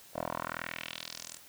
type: tone with band-pass filter sweep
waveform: 10% pulse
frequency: 41.2 Hz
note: E1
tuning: in tune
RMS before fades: -40 dBFS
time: 0.13-1.4 s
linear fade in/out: 50 ms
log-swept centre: 620 to 8800 Hz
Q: 2.3
effects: white hiss -55 dBFS RMS until 1.48 s